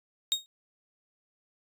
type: tone with exponential decay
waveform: 35% pulse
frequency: 3729 Hz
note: A#7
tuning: in tune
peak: -18 dBFS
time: 0.32-0.46 s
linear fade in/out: 0 ms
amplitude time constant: 29 ms
effects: resampled to 32000 Hz